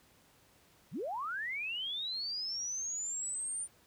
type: linear sweep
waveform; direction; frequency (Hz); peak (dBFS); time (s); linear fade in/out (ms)
sine; up; 95.1 to 9180; -35; 0.91-3.68; 50
effects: pink hiss -65 dBFS RMS until 3.86 s + high-pass 60 Hz 12 dB/octave